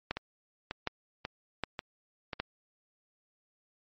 two click trains, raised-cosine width 0.3 ms, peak -19 / -15 dBFS, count 5 / 4, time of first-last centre 0.17-2.332 / 0.11-2.4 s, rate 1.85 / 1.31 Hz, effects MP3 32 kbps

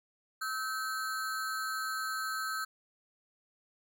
square ring-modulated tone, 1421 Hz, F6, 30 cents sharp, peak -31 dBFS, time 0.41-2.65 s, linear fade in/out 10 ms, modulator 126 Hz, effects none

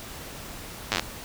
slowing click train, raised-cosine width 0.2 ms, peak -6 dBFS, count 8, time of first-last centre 0.92-0.996 s, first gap 9 ms, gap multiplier 1.06, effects pink hiss -40 dBFS RMS until 1.24 s

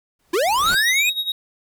pink noise with exponential growth, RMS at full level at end -27 dBFS, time 0.19-0.75 s, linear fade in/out 5 ms, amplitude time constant 120 ms
square linear sweep, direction up, 313.2 to 2573 Hz, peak -17 dBFS, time 0.33-1.1 s, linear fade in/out 10 ms
triangle tone with tremolo, 3781 Hz, A#7, 24 cents sharp, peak -17 dBFS, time 0.66-1.32 s, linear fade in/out 2 ms, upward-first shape sine, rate 9.8 Hz, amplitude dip 80%
effects none

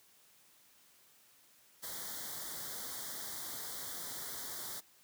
white band-stop noise, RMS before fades -43 dBFS, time 1.82-4.81 s, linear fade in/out 20 ms, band 2100 to 3200 Hz, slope 96 dB/octave, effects white hiss -65 dBFS RMS until 5.03 s + high-pass 80 Hz 12 dB/octave

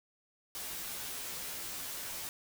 white noise with comb filter, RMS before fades -41 dBFS, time 0.55-2.29 s, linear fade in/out 0 ms, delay 13 ms, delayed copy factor -0.95, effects none

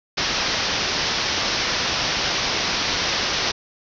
white low-pass noise, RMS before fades -23 dBFS, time 0.17-3.52 s, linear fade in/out 10 ms, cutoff 5900 Hz, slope 96 dB/octave, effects none

